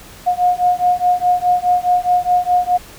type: beating tone pair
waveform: sine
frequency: 716 / 720.8 Hz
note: F5 / F#5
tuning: +43 / -45 cents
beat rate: 4.8 Hz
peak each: -15 dBFS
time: 0.26-2.78 s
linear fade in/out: 20 ms
effects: pink hiss -39 dBFS RMS until 2.98 s